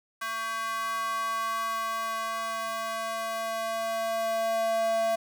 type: tone with high-pass filter sweep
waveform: square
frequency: 224.9 Hz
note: A3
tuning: 38 cents sharp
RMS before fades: -30 dBFS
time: 0.21-5.16 s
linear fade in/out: 10 ms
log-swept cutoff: 1300 to 650 Hz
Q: 4.3
effects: 9-bit